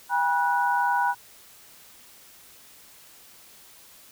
sine tone cluster, 804 / 967 / 1477 Hz, G5 / B5 / F#6, +44 / -37 / -3 cents, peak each -26 / -23 / -27 dBFS, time 0.09-1.15 s, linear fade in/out 50 ms, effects white hiss -51 dBFS RMS until 4.11 s

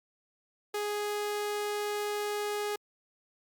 sawtooth tone, 415.3 Hz, G#4, in tune, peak -27 dBFS, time 0.74-2.76 s, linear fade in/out 5 ms, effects Opus 48 kbps

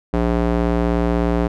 square tone with band-pass filter, 58.27 Hz, A#1, in tune, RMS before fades -18 dBFS, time 0.13-1.48 s, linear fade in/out 10 ms, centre 410 Hz, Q 0.67, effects none

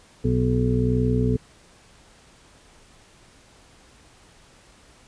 harmonic tone, 61.8 Hz, B1, 2 cents sharp, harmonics 1 / 2 / 3 / 4 / 6 / 7, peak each -26 / -22 / -30 / -24 / -35 / -26 dBFS, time 0.24-1.37 s, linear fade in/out 10 ms, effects pink hiss -53 dBFS RMS until 5.07 s + resampled to 22050 Hz

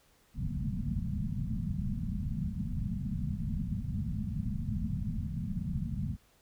white low-pass noise, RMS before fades -34 dBFS, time 0.34-6.17 s, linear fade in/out 50 ms, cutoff 230 Hz, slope 96 dB/octave, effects pink hiss -66 dBFS RMS until 6.41 s

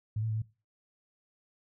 sine tone with pitch steps, 107.4 / 111.7 / 109.1 / 110.4 Hz, A2 / A2 / A2 / A2, -41 / +27 / -14 / +6 cents, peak -29 dBFS, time 0.16-0.42 s, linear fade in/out 5 ms, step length 65 ms, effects noise-tail reverb RT60 0.3 s tail -20 dB re dry

